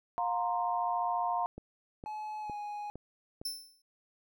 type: chord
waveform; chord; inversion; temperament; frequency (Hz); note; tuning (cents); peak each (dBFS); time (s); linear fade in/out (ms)
sine; F suspended fourth; none; equal with one note detuned; 710.7 / 932.3 / 1046.5; F5 / Bb5 / C6; +30 / 0 / 0; -32 / -33 / -36; 0.18-1.46; 0
type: click train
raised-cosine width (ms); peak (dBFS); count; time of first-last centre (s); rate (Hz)
2; -30; 5; 1.58-3.415; 2.18
type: tone with pitch glide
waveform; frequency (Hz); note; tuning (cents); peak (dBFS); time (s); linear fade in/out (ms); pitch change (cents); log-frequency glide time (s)
triangle; 854 to 830.6; G#5 to G#5; +48 to 0; -35; 2.06-2.9; 0; -48; 2.41-2.54
type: tone with exponential decay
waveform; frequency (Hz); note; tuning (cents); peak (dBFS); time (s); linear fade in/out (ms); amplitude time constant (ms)
sawtooth; 5320; E8; +15; -29; 3.45-3.82; 5; 80
effects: none